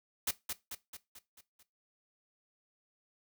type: noise with echo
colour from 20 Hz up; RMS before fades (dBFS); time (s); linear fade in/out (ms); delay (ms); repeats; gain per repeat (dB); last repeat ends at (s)
white; -32; 0.27-0.31; 5; 220; 6; -5; 1.63
effects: noise-tail reverb RT60 0.2 s tail -17 dB re dry